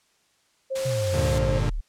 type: tone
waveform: sine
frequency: 532 Hz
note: C5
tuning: 29 cents sharp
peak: -25 dBFS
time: 0.7-1.6 s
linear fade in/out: 20 ms
type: noise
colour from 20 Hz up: white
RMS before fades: -33 dBFS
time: 0.75-1.39 s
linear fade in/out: 10 ms
type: exponential sweep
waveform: sine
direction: down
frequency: 134.4 to 34 Hz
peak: -25 dBFS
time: 0.85-1.81 s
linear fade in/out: 10 ms
type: chord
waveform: 40% pulse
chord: G minor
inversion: none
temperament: equal with one note detuned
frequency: 100.12 / 116.54 / 146.83 Hz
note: G2 / Bb2 / D3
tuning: +37 / 0 / 0 cents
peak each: -27 dBFS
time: 1.13-1.7 s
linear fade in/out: 10 ms
effects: white hiss -65 dBFS RMS until 1.88 s + low-pass 8000 Hz 12 dB/octave